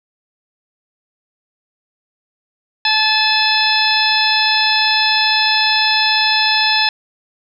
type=harmonic tone with a mistuned harmonic; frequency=867 Hz; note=A5; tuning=26 cents flat; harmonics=1 / 2 / 3 / 4 / 5 / 6; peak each=-19 / -19 / -19 / -19 / -19 / -19 dBFS; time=2.85-6.89 s; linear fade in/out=2 ms; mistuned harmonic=5; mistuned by=-96 cents; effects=8-bit